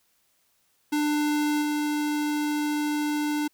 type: tone with level steps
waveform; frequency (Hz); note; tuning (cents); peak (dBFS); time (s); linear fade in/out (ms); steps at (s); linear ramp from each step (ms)
square; 297.7; D4; +24; -23 / -25; 0.92-3.48; 10; 1.61; 20
effects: white hiss -68 dBFS RMS until 3.53 s